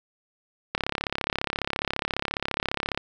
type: click train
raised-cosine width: 0.3 ms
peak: -9 dBFS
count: 78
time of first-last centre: 0.75-2.975 s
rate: 34.6 Hz
effects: none